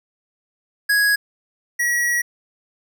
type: tone pair in turn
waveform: square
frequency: 1663 / 1918.1 Hz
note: G#6 / A#6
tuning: +2 / +49 cents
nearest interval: major second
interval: 247 cents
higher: second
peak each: -15 / -18 dBFS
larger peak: first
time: 0.89-1.16 / 1.79-2.22 s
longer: second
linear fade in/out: 10 ms
effects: none